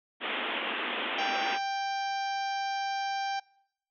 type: band-pass noise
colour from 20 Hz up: white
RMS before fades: -33 dBFS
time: 0.2-1.59 s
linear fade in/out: 50 ms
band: 210 to 3400 Hz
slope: 96 dB/octave
type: harmonic tone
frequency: 787 Hz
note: G5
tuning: 7 cents sharp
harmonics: 1 / 2 / 3 / 4 / 5 / 6 / 7 / 8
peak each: -30 / -39 / -43 / -45 / -48 / -47 / -46 / -52 dBFS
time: 1.18-3.4 s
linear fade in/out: 10 ms
effects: noise-tail reverb RT60 0.8 s tail -26 dB re dry